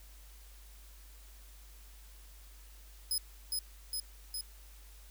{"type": "tone with echo", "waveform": "15% pulse", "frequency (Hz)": 5070, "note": "D#8", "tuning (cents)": 32, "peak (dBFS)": -25, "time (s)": [3.11, 3.18], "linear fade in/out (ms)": 2, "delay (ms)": 410, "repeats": 3, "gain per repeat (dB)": -2, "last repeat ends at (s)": 4.41, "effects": ["added 50 Hz sine -52 dBFS peak until 5.1 s", "white hiss -60 dBFS RMS until 5.1 s"]}